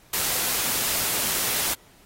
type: noise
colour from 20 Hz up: white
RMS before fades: -25 dBFS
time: 0.13-1.74 s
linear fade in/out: 5 ms
effects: pink hiss -55 dBFS RMS until 2.05 s + AAC 48 kbps